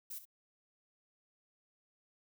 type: noise with echo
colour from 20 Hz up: violet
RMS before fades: -44 dBFS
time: 0.1-0.19 s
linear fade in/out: 10 ms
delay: 65 ms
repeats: 1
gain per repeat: -12 dB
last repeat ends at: 0.255 s
effects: none